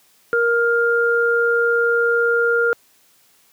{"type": "tone pair together", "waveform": "sine", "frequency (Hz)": [468.9, 1405], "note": ["A#4", "F6"], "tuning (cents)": [10, 10], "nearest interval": "octave + perfect fifth", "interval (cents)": 1900, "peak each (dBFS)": -17, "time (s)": [0.33, 2.73], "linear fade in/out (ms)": 0, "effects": ["white hiss -56 dBFS RMS until 3.52 s", "high-pass 100 Hz 12 dB/octave"]}